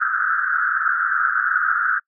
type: band-pass noise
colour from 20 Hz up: pink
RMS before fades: -20 dBFS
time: 0-2 s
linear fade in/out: 20 ms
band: 1300 to 1600 Hz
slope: 96 dB/octave
effects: noise-tail reverb RT60 0.1 s tail -26 dB re dry